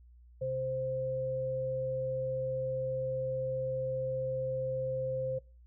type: tone pair together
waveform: sine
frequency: 130.81 / 522.7 Hz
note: C3 / C5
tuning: 0 / -2 cents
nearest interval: 2 octaves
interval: 2398 cents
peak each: -39 / -32 dBFS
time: 0.41-5.39 s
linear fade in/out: 10 ms
effects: noise-tail reverb RT60 0.3 s tail -22 dB re dry + added 60 Hz sine -54 dBFS peak until 5.66 s